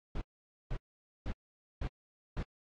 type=noise bursts; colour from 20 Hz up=brown; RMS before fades=-35 dBFS; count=5; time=0.15-2.43 s; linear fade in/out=5 ms; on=64 ms; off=490 ms; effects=low-pass 4000 Hz 12 dB/octave + AAC 32 kbps